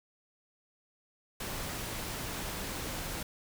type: noise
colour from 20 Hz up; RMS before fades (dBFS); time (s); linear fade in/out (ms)
pink; -38; 1.4-3.23; 5
effects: none